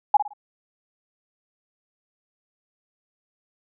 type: tone with echo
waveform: sine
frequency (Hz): 830.6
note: G#5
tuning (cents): 0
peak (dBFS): -10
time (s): 0.14-0.17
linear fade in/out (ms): 5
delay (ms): 55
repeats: 3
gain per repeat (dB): -10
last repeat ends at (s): 0.335
effects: none